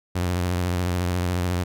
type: tone with vibrato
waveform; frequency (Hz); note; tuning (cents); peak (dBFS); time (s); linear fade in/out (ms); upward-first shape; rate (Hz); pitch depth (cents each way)
sawtooth; 89.2; F2; +37; -18; 0.15-1.64; 10; sine; 14; 54
effects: none

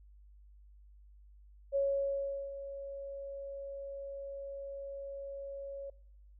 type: tone with ADSR envelope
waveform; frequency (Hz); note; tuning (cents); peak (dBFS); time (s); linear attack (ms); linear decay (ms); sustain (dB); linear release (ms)
sine; 554.4; C#5; 0; -27; 1.72-5.9; 36; 750; -13; 4
effects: noise-tail reverb RT60 0.8 s tail -23 dB re dry + added 50 Hz sine -55 dBFS peak until 6.39 s

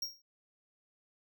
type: tone with exponential decay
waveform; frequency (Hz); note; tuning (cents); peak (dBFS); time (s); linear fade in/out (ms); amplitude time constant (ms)
square; 5588; F8; 0; -32; 0.02-0.22; 5; 43
effects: none

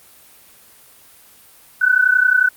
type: tone pair together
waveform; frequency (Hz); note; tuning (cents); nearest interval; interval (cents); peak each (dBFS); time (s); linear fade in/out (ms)
sine; 1483 / 1514.2; F#6 / F#6; +4 / +40; unison; 36; -14; 1.81-2.49; 10
effects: white hiss -47 dBFS RMS until 2.56 s + Opus 32 kbps

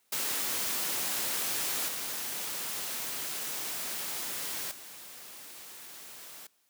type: noise with level steps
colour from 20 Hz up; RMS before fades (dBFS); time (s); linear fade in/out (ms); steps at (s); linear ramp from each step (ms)
white; -32 / -36 / -47; 0.12-6.47; 5; 1.88 / 4.71; 5
effects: white hiss -71 dBFS RMS until 6.69 s + high-pass 150 Hz 12 dB/octave

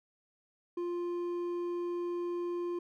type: tone with hard clipping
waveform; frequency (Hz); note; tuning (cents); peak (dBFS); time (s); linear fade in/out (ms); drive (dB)
sine; 349.2; F4; 0; -34; 0.77-2.79; 5; 5
effects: none

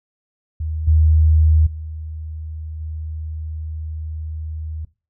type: tone with level steps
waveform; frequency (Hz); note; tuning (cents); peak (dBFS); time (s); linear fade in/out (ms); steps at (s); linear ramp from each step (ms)
sine; 78.4; D#2; +14; -21 / -10 / -27 / -25; 0.6-4.85; 5; 0.87 / 1.66 / 2.8; 10
effects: noise-tail reverb RT60 0.3 s tail -19 dB re dry

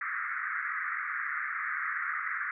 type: band-pass noise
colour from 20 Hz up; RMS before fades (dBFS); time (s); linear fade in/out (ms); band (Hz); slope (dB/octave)
pink; -34; 0.01-2.51; 2; 1200 to 2100; 96
effects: none

